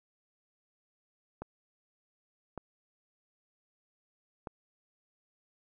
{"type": "clicks", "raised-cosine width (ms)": 1, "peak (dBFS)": -25, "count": 3, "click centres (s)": [1.42, 2.577, 4.472], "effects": []}